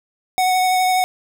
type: tone with vibrato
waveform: square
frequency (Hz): 740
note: F#5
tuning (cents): 0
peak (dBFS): -15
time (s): 0.38-1.04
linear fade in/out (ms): 0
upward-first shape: sine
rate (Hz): 12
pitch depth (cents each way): 13
effects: none